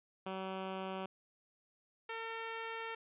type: tone pair in turn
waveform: 10% pulse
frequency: 189.8 / 453 Hz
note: F#3 / A#4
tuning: +44 / -50 cents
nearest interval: octave + minor third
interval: 1506 cents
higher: second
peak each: -31 / -32 dBFS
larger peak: first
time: 0.26-1.06 / 2.09-2.95 s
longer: second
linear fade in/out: 5 ms
effects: resampled to 8000 Hz